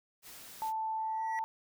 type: noise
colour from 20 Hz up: white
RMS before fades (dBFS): -50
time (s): 0.22-0.73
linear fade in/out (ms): 50
type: tone with pitch glide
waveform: sine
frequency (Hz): 881 to 890.7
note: A5 to A5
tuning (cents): +2 to +21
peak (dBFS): -32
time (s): 0.62-1.44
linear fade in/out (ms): 0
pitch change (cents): +19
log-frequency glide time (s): 1.16-1.22
type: tone with exponential growth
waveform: triangle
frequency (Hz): 1934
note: B6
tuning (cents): -37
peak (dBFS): -34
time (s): 0.98-1.39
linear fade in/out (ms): 0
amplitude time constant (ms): 89
effects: none